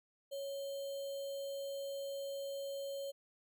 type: tone with sample-and-hold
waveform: sine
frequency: 554.4 Hz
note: C#5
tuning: in tune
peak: -39 dBFS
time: 0.31-3.12 s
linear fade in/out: 20 ms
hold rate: 3675 Hz
effects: none